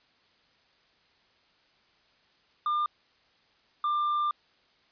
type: tone pair in turn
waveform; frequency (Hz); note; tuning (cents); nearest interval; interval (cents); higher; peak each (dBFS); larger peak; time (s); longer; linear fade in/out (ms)
triangle; 1201 / 1192; D6 / D6; +38 / +25; unison; 13; first; -23; neither; 2.66-2.86 / 3.84-4.31; second; 2
effects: white hiss -65 dBFS RMS until 4.91 s + resampled to 11025 Hz